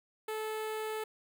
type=tone with notch filter; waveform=sawtooth; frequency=434.7 Hz; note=A4; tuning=21 cents flat; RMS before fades=-37 dBFS; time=0.28-1.04 s; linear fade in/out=5 ms; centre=5600 Hz; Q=1.3; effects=none